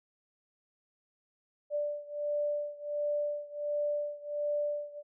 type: beating tone pair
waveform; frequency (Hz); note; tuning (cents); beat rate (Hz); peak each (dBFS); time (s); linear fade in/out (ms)
sine; 587.3 / 588.7; D5 / D5; 0 / +4; 1.4; -33 / -35; 1.7-5.03; 50
effects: none